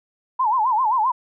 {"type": "tone with vibrato", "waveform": "sine", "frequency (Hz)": 944, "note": "A#5", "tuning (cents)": 22, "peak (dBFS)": -16, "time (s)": [0.39, 1.12], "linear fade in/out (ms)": 10, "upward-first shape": "sine", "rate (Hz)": 7.6, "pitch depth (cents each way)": 200, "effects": []}